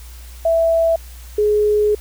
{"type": "tone pair in turn", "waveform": "sine", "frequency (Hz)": [660, 419.8], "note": ["E5", "G#4"], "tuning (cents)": [2, 19], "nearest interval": "minor sixth", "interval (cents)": 783, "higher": "first", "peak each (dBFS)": -12, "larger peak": "neither", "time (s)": [[0.45, 0.96], [1.38, 1.95]], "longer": "second", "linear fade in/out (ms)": 5, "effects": ["added 60 Hz sine -34 dBFS peak until 2 s", "white hiss -44 dBFS RMS until 2 s"]}